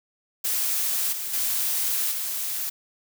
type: noise with level steps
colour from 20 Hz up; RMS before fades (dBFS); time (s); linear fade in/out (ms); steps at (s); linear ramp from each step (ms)
blue; -25 / -31 / -25 / -29; 0.44-2.7; 10; 1.12 / 1.33 / 2.11; 10
effects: none